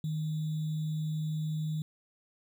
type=tone with sample-and-hold; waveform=sine; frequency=155.56 Hz; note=D#3; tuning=in tune; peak=-30 dBFS; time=0.04-1.82 s; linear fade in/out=2 ms; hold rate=3675 Hz; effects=none